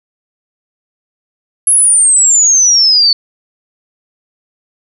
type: exponential sweep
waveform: sine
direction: down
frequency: 10890 to 4448 Hz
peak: -5 dBFS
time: 1.67-3.13 s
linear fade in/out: 2 ms
effects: none